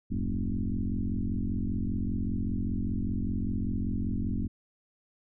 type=tone with frequency modulation; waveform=sine; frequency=98 Hz; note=G2; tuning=in tune; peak=-27 dBFS; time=0.1-4.48 s; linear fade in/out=20 ms; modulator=45.1 Hz; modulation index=3.9; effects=none